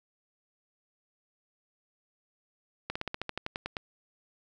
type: slowing click train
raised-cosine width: 0.3 ms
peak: -17 dBFS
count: 12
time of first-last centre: 2.9-3.768 s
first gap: 55 ms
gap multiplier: 1.07
effects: none